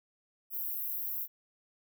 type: high-pass noise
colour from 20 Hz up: pink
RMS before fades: -36 dBFS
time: 0.5-1.28 s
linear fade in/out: 50 ms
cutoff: 12000 Hz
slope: 96 dB/octave
effects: none